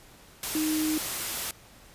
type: tone in noise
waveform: sine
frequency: 310.5 Hz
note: D#4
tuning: 3 cents flat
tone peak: -25 dBFS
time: 0.55-0.98 s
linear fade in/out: 2 ms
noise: white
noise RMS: -32 dBFS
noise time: 0.43-1.51 s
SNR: +4 dB
effects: pink hiss -53 dBFS RMS until 1.94 s + resampled to 32000 Hz